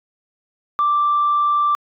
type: tone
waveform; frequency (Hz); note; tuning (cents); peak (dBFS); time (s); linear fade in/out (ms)
sine; 1174.7; D6; 0; -13; 0.79-1.75; 0
effects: tanh soft clip ceiling -10 dBFS